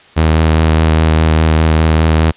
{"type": "tone with vibrato", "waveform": "sawtooth", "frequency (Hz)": 79.4, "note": "D#2", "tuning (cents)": 36, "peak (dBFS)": -4, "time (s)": [0.16, 2.32], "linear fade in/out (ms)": 20, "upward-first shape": "sine", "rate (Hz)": 4.9, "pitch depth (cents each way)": 18, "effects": ["white hiss -43 dBFS RMS until 2.36 s", "resampled to 8000 Hz"]}